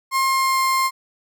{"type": "tone with pitch glide", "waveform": "35% pulse", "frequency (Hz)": [1066, 1058], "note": ["C6", "C6"], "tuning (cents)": [32, 19], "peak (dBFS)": -15, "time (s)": [0.11, 0.91], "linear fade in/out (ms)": 50, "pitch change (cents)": -13, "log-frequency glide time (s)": [0.26, 0.62], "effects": []}